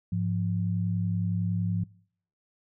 sine tone pair together, 103.82 / 174.61 Hz, G#2 / F3, 0 / 0 cents, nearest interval major sixth, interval 900 cents, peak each -28 dBFS, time 0.12-1.84 s, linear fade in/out 5 ms, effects noise-tail reverb RT60 0.6 s tail -24 dB re dry

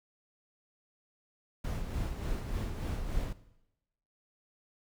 brown noise with tremolo, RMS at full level -33 dBFS, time 1.64-3.33 s, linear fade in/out 5 ms, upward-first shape sine, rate 3.4 Hz, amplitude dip 45%, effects noise-tail reverb RT60 0.9 s tail -17 dB re dry

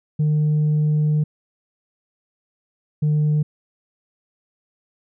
sine tone pair in turn, 151.6 / 150.82 Hz, D#3 / D3, -45 / +46 cents, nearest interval unison, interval 9 cents, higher first, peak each -13 dBFS, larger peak neither, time 0.19-1.24 / 3.02-3.43 s, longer first, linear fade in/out 10 ms, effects tanh soft clip ceiling -14 dBFS

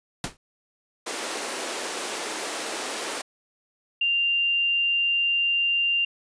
pink noise with exponential decay, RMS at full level -25 dBFS, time 0.24-0.37 s, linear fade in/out 1 ms, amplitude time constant 28 ms
pink high-pass noise, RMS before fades -31 dBFS, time 1.06-3.22 s, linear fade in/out 10 ms, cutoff 310 Hz, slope 24 dB/octave
sine tone, 2787 Hz, F7, 4 cents flat, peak -20 dBFS, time 4.01-6.05 s, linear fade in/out 5 ms
effects resampled to 22050 Hz

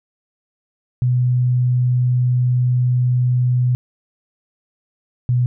sine tone pair in turn, 124.6 / 123.53 Hz, B2 / B2, +16 / +1 cents, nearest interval unison, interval 15 cents, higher first, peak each -13 dBFS, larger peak neither, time 1.02-3.75 / 5.29-5.46 s, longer first, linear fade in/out 0 ms, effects none

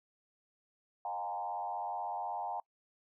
sine tone with frequency modulation, 815 Hz, G#5, 33 cents flat, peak -35 dBFS, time 1.05-2.6 s, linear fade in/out 2 ms, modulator 96.3 Hz, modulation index 1.4, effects noise-tail reverb RT60 0.1 s tail -26 dB re dry

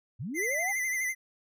sine linear sweep, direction up, 92.5 to 830.6 Hz, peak -33 dBFS, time 0.19-0.73 s, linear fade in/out 20 ms
square tone with vibrato, 2038 Hz, C7, 46 cents flat, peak -29 dBFS, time 0.34-1.15 s, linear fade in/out 50 ms, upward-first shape sine, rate 12 Hz, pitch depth 54 cents each way
effects none

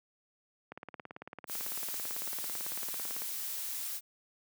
click train, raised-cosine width 0.5 ms, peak -28 dBFS, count 46, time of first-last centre 0.72-3.22 s, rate 18 Hz
blue noise, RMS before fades -38 dBFS, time 1.47-4.01 s, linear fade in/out 50 ms
effects high-pass 150 Hz 12 dB/octave

